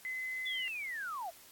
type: tone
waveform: sine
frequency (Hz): 2036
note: C7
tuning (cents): -48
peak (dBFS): -36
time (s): 0.05-0.68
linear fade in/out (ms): 0
type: linear sweep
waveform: sine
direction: down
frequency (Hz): 3520 to 626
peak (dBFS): -37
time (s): 0.45-1.31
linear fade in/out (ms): 20
effects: white hiss -57 dBFS RMS until 1.51 s + AAC 64 kbps